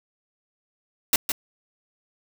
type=noise with echo; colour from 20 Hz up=white; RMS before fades=-18 dBFS; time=1.13-1.16 s; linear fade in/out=2 ms; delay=160 ms; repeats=1; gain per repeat=-7 dB; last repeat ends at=1.32 s; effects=none